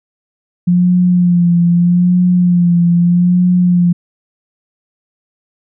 sine tone with vibrato, 175.9 Hz, F3, 13 cents sharp, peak -7 dBFS, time 0.67-3.93 s, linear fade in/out 10 ms, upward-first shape sine, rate 0.8 Hz, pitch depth 38 cents each way, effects none

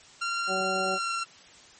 sawtooth tone with pitch glide, 1380 to 1364.1 Hz, F6 to F6, -21 to -41 cents, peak -24 dBFS, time 0.21-1.24 s, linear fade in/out 10 ms, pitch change -20 cents, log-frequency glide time 0.83-1.12 s
harmonic tone, 189 Hz, F#3, 37 cents sharp, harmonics 1 / 2 / 3 / 4, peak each -37 / -33 / -32 / -32 dBFS, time 0.47-0.99 s, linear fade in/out 50 ms
effects white hiss -52 dBFS RMS until 1.79 s + MP3 32 kbps

